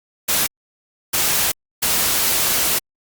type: noise bursts at uneven times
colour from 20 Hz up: white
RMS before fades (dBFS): -18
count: 3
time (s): 0.28-0.47 / 1.13-1.52 / 1.82-2.79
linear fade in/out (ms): 10
effects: Opus 48 kbps